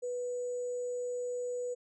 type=tone with sample-and-hold; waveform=sine; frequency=493.3 Hz; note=B4; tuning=2 cents flat; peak=-33 dBFS; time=0.02-1.75 s; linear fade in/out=20 ms; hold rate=7350 Hz; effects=resampled to 22050 Hz